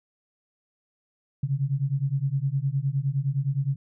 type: beating tone pair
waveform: sine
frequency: 132.9 / 142.6 Hz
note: C3 / C#3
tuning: +27 / +49 cents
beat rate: 9.7 Hz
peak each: -26 dBFS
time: 1.43-3.76 s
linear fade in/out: 5 ms
effects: none